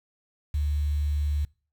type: tone with quantisation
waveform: sine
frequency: 73.42 Hz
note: D2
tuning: in tune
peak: -23 dBFS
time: 0.54-1.45 s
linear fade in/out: 5 ms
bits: 8
effects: noise-tail reverb RT60 0.4 s tail -25 dB re dry